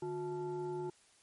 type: tone with frequency modulation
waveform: sine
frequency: 360.9 Hz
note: F#4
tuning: 43 cents flat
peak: -36 dBFS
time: 0.02-0.9 s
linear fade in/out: 5 ms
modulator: 510 Hz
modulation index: 0.72
effects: white hiss -66 dBFS RMS until 1.22 s + MP3 48 kbps